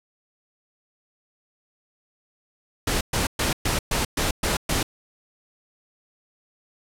pink noise bursts, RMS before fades -23 dBFS, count 8, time 2.87-4.83 s, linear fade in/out 5 ms, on 140 ms, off 120 ms, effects low-pass 12000 Hz 12 dB/octave

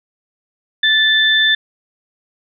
sine tone pair together, 1753 / 3541 Hz, A6 / A7, -7 / +10 cents, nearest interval octave, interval 1217 cents, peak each -13 dBFS, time 0.83-1.55 s, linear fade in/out 5 ms, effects none

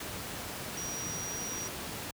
sine tone in noise, 5760 Hz, F#8, 47 cents flat, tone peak -37 dBFS, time 0.77-1.68 s, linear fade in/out 5 ms, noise pink, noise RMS -39 dBFS, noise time 0-2.11 s, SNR -1 dB, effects high-pass 80 Hz 12 dB/octave

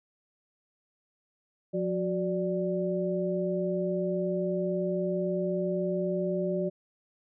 sine tone cluster, 178.7 / 369.2 / 587 Hz, F3 / F#4 / D5, +40 / -4 / -1 cents, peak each -31 dBFS, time 1.73-6.7 s, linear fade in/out 20 ms, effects none

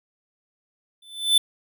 square tone with exponential growth, 3520 Hz, A7, in tune, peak -12 dBFS, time 1.02-1.38 s, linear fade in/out 5 ms, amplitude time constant 78 ms, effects none

